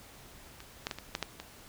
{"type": "clicks", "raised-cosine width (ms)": 0.2, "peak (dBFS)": [-28, -15, -17, -23, -14, -14, -23], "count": 7, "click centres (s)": [0.604, 0.869, 0.912, 0.986, 1.151, 1.227, 1.4], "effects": ["pink hiss -53 dBFS RMS until 1.68 s"]}